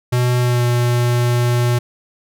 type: tone with pitch glide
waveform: square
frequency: 123.47 to 121.21 Hz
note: B2 to B2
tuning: 0 to -32 cents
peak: -14 dBFS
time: 0.12-1.79 s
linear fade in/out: 10 ms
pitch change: -32 cents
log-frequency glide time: 0.39-0.64 s
effects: none